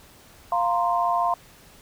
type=chord; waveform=sine; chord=F suspended fourth; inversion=none; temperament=equal; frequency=698.5 / 932.3 / 1046.5 Hz; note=F5 / Bb5 / C6; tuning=0 / 0 / 0 cents; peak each=-23 / -26 / -24 dBFS; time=0.52-1.34 s; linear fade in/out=2 ms; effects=pink hiss -51 dBFS RMS until 1.81 s